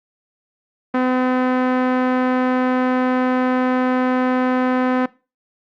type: tone with low-pass filter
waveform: sawtooth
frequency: 254.4 Hz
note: C4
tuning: 48 cents flat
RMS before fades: -18 dBFS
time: 0.94-5.06 s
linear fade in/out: 5 ms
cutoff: 1600 Hz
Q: 1.2
effects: noise-tail reverb RT60 0.3 s tail -20 dB re dry + Opus 48 kbps